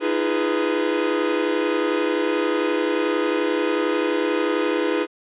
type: chord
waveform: 45% pulse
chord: F half-diminished seventh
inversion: third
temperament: equal with one note detuned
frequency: 311.1 / 342.4 / 415.3 / 493.9 Hz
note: Eb4 / F4 / Ab4 / Cb5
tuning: 0 / -34 / 0 / 0 cents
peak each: -25 dBFS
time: 0-5.07 s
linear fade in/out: 50 ms
effects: resampled to 8000 Hz